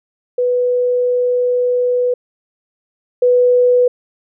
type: tone pair in turn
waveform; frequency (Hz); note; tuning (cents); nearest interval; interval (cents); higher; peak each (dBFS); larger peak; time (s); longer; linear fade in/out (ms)
sine; 493.9 / 493.9; B4 / B4; 0 / 0; unison; 0; neither; -12 / -8; second; 0.38-2.14 / 3.22-3.88; first; 5
effects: none